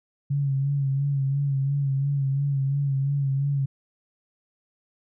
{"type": "tone with vibrato", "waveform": "sine", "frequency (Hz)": 138.7, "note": "C#3", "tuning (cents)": 1, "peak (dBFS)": -21, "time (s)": [0.3, 3.66], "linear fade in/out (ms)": 10, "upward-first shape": "sine", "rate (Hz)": 2.9, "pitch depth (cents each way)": 45, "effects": []}